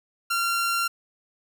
sawtooth tone, 1377 Hz, F6, 25 cents flat, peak -19 dBFS, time 0.3-0.88 s, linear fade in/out 10 ms, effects none

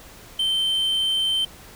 triangle tone, 3106 Hz, G7, 17 cents flat, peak -18 dBFS, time 0.39-1.45 s, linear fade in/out 5 ms, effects pink hiss -45 dBFS RMS until 1.75 s

